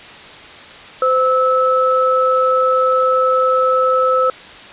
sine tone pair together, 515 / 1304.9 Hz, C5 / E6, -28 / -18 cents, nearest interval octave + major third, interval 1610 cents, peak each -14 dBFS, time 1.02-4.3 s, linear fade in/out 2 ms, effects white hiss -36 dBFS RMS until 4.72 s + resampled to 8000 Hz

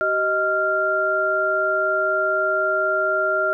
sine tone cluster, 382.9 / 626 / 1388 Hz, G4 / D#5 / F6, -41 / +10 / -11 cents, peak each -27 / -22 / -20 dBFS, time 0.01-3.53 s, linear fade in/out 0 ms, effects none

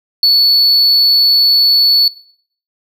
triangle tone, 4435 Hz, C#8, in tune, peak -4 dBFS, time 0.23-2.08 s, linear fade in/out 2 ms, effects noise-tail reverb RT60 0.6 s tail -22 dB re dry + tanh soft clip ceiling 0 dBFS

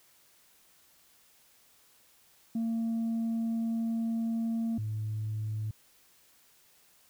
sine tone pair in turn, 227.7 / 107.9 Hz, A#3 / A2, -40 / -33 cents, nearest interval octave + minor second, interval 1293 cents, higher first, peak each -26 / -30 dBFS, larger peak first, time 2.55-4.78 / 4.78-5.71 s, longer first, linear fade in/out 5 ms, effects tanh soft clip ceiling -27 dBFS + white hiss -63 dBFS RMS until 7.09 s

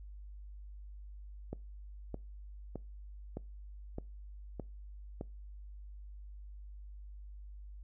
click train, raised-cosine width 2 ms, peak -26 dBFS, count 7, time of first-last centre 1.53-5.211 s, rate 1.63 Hz, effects noise-tail reverb RT60 0.3 s tail -24 dB re dry + added 50 Hz sine -46 dBFS peak until 7.83 s

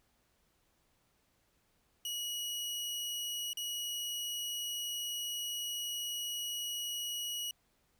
sawtooth tone with dropouts, 2911 Hz, F#7, 29 cents flat, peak -33 dBFS, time 2.05-7.51 s, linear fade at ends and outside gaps 2 ms, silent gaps 3.532-3.571 s, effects pink hiss -74 dBFS RMS until 7.99 s

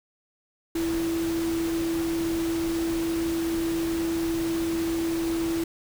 sine tone in noise, 331.3 Hz, E4, 9 cents sharp, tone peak -24 dBFS, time 0.75-5.64 s, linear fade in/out 5 ms, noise pink, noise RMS -36 dBFS, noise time 0.75-5.64 s, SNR +9 dB, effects none

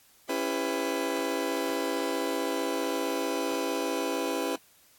30% pulse chord, C# half-diminished seventh, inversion none, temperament just, 277.2 / 332.6 / 399.1 / 498.9 Hz, C#4 / E4 / G4 / B4, 0 / +16 / +31 / +17 cents, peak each -31 / -31 / -32 / -30 dBFS, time 0.29-4.56 s, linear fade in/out 5 ms, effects white hiss -60 dBFS RMS until 4.98 s + AAC 64 kbps

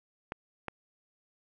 clicks, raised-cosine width 0.5 ms, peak -20 dBFS, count 2, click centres 0.321 / 0.683 s, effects none

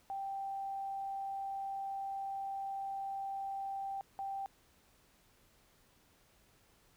sine tone bursts at uneven times, 784 Hz, G5, in tune, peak -37 dBFS, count 2, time 0.1-4.01 / 4.19-4.46 s, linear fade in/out 0 ms, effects pink hiss -68 dBFS RMS until 6.96 s

